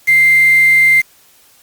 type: tone with quantisation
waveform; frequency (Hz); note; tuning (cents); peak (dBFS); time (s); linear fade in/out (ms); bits
sine; 2093; C7; 0; -6; 0.07-1.02; 20; 4
effects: white hiss -48 dBFS RMS until 1.62 s + Opus 48 kbps